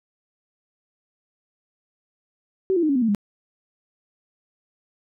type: tone with pitch steps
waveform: sine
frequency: 380 / 342.5 / 308.7 / 278.2 / 250.7 / 225.9 / 203.6 Hz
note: F#4 / F4 / D#4 / C#4 / B3 / A3 / G#3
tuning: +46 / -34 / -14 / +6 / +26 / +46 / -34 cents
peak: -17 dBFS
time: 2.7-3.148 s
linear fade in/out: 0 ms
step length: 64 ms
effects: none